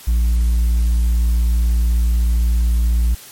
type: tone with hard clipping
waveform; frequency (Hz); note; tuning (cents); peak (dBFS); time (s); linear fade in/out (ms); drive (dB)
triangle; 58; A#1; -8; -11; 0.07-3.15; 10; 1
effects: white hiss -39 dBFS RMS until 3.31 s + MP3 64 kbps